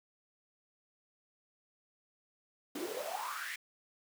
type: noise with high-pass filter sweep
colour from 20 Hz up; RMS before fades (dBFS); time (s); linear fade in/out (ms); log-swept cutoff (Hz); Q
pink; -40; 2.75-3.56; 5; 290 to 2100; 8.4
effects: none